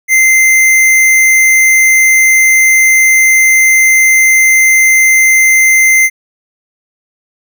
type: tone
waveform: square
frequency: 2079 Hz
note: C7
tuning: 12 cents flat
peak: -5 dBFS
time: 0.08-6.1 s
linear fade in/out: 50 ms
effects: none